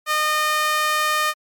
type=tone with high-pass filter; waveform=sawtooth; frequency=611 Hz; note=D#5; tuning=32 cents flat; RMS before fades=-20 dBFS; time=0.06-1.34 s; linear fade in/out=50 ms; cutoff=1300 Hz; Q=1.8; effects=MP3 96 kbps